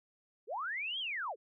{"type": "linear two-way sweep", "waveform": "sine", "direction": "up then down", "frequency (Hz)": [355.9, 3322, 355.9], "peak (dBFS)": -35, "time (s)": [0.47, 1.36], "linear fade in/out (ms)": 50, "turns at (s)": 0.99, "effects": []}